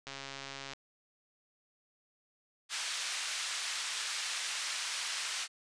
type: click train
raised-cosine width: 0.2 ms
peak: -25 dBFS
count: 92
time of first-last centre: 0.07-0.734 s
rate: 137 Hz
type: band-pass noise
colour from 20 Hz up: white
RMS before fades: -37 dBFS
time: 2.69-5.48 s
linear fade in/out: 50 ms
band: 1300 to 6000 Hz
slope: 12 dB/octave
effects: resampled to 22050 Hz